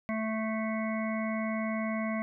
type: harmonic tone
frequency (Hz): 220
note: A3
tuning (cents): 0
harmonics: 1 / 3 / 5 / 7 / 9 / 10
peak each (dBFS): -31 / -36 / -40 / -48 / -41 / -42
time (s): 0.09-2.22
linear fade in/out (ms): 0
effects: none